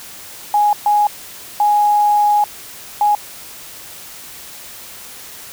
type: tone bursts at uneven times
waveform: sine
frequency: 830.6 Hz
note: G#5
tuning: in tune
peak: -10 dBFS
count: 4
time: 0.54-0.73 / 0.86-1.07 / 1.6-2.44 / 3.01-3.15 s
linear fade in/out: 2 ms
effects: white hiss -35 dBFS RMS until 5.52 s